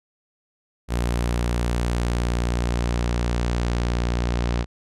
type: tone with low-pass filter sweep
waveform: sawtooth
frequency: 59.4 Hz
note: A#1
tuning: 33 cents sharp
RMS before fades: -23 dBFS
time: 0.88-4.66 s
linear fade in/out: 50 ms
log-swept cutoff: 11000 to 5500 Hz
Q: 1
effects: none